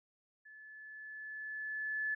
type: tone with level ramp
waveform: sine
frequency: 1729 Hz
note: A6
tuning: 31 cents flat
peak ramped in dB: -53 to -32 dBFS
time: 0.45-2.15 s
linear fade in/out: 10 ms
effects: none